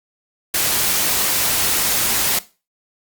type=noise; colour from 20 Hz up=white; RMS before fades=-18 dBFS; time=0.54-2.39 s; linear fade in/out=5 ms; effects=noise-tail reverb RT60 0.3 s tail -17 dB re dry + Opus 48 kbps